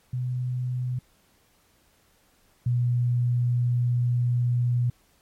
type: tone pair in turn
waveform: sine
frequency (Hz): 125.4 / 121.83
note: B2 / B2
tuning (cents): +27 / -23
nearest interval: minor second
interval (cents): 50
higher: first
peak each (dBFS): -25 / -20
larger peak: second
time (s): 0.13-0.99 / 2.66-4.9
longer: second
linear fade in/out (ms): 5
effects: pink hiss -63 dBFS RMS until 5.21 s + MP3 64 kbps